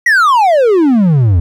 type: exponential sweep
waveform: triangle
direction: down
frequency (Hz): 1975.5 to 80.8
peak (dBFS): -4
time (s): 0.06-1.4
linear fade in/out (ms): 5
effects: none